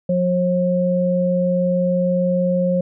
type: tone pair together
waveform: sine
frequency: 179.54 / 538 Hz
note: F3 / C5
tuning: +48 / +48 cents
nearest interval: octave + perfect fifth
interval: 1900 cents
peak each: -18 / -18 dBFS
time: 0.09-2.81 s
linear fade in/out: 5 ms
effects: none